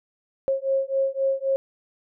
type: beating tone pair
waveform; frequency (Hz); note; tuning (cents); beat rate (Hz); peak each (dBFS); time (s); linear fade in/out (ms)
sine; 538 / 541.8; C5 / C#5; +48 / -40; 3.8; -24; 0.48-1.56; 0
effects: none